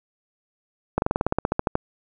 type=slowing click train; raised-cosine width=1 ms; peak=-6 dBFS; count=14; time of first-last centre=0.98-1.754 s; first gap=41 ms; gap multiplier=1.06; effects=none